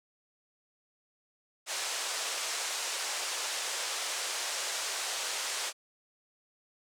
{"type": "band-pass noise", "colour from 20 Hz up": "white", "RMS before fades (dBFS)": -35, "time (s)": [1.66, 5.73], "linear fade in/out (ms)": 50, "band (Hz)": [450, 8300], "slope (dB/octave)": 24, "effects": []}